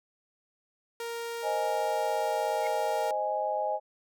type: tone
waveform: sawtooth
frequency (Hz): 466.2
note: A#4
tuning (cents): 0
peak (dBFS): -30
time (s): 1-3.11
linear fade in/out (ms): 2
type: chord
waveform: sine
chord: Ab major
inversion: first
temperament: equal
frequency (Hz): 523.3 / 622.3 / 830.6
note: C5 / Eb5 / Ab5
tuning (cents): 0 / 0 / 0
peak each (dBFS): -35 / -31 / -30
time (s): 1.42-3.8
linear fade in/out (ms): 50
type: tone with exponential growth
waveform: sine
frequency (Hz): 2174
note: C#7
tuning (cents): -34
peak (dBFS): -32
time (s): 2.59-2.67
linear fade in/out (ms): 0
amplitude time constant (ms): 17
effects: none